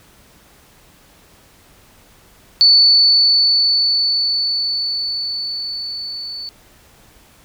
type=tone with level ramp; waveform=sine; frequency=4477 Hz; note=C#8; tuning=16 cents sharp; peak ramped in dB=-6 to -26 dBFS; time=2.61-6.49 s; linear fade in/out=0 ms; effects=pink hiss -49 dBFS RMS until 7.44 s